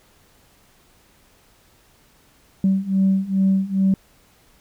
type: beating tone pair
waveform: sine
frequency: 191 / 193.4 Hz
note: G3 / G3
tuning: -45 / -23 cents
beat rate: 2.4 Hz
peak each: -19 / -17 dBFS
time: 2.64-3.94 s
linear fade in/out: 2 ms
effects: tanh soft clip ceiling -10 dBFS + pink hiss -56 dBFS RMS until 4.6 s